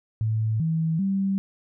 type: tone with pitch steps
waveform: sine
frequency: 110 / 161.6 / 194.6 Hz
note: A2 / E3 / G3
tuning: 0 / -34 / -12 cents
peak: -21 dBFS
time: 0.21-1.38 s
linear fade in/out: 0 ms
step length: 390 ms
effects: none